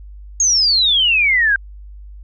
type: exponential sweep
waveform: sine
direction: down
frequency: 6645 to 1564 Hz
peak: -11 dBFS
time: 0.4-1.56 s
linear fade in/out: 2 ms
effects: added 50 Hz sine -33 dBFS peak until 2.23 s